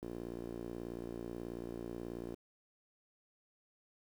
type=tone with band-pass filter; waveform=sawtooth; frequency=58.4 Hz; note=A#1; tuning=4 cents sharp; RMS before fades=-44 dBFS; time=0.02-2.35 s; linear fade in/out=10 ms; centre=350 Hz; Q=2.3; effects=10-bit